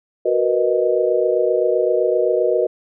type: chord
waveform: sine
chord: B major seventh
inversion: second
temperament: equal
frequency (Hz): 370 / 466.2 / 493.9 / 622.3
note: F#4 / A#4 / B4 / D#5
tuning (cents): 0 / 0 / 0 / 0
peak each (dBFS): -20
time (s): 0.25-2.67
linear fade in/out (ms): 10
effects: none